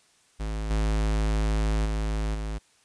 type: tone with level steps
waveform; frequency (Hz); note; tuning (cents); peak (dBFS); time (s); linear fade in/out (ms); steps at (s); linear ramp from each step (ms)
square; 53.2; G#1; +42; -29 / -23 / -26 / -30; 0.39-2.59; 20; 0.7 / 1.85 / 2.34; 10
effects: white hiss -62 dBFS RMS until 2.84 s + resampled to 22050 Hz